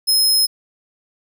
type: tone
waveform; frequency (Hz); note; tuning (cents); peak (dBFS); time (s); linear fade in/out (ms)
sawtooth; 5140; E8; -45; -10; 0.07-0.47; 20
effects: none